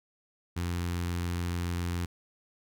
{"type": "tone with notch filter", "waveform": "sawtooth", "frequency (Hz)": 87.1, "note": "F2", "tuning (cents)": -4, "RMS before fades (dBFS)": -32, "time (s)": [0.56, 2.06], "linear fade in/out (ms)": 10, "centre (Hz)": 600, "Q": 1.2, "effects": []}